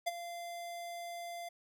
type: tone with ADSR envelope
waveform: square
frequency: 690 Hz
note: F5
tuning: 21 cents flat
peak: -30 dBFS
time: 0.06-1.49 s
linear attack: 16 ms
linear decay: 27 ms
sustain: -12 dB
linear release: 8 ms
effects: none